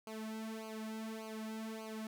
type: tone with flanger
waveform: sawtooth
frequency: 220 Hz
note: A3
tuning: in tune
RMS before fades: -44 dBFS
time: 0.07-2.07 s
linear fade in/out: 2 ms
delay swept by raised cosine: 0.55 to 2.85 ms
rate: 1.7 Hz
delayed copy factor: -0.95
effects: none